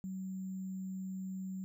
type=tone with sample-and-hold; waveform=sine; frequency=188.7 Hz; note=F#3; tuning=34 cents sharp; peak=-38 dBFS; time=0.04-1.64 s; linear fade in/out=0 ms; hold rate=7350 Hz; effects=none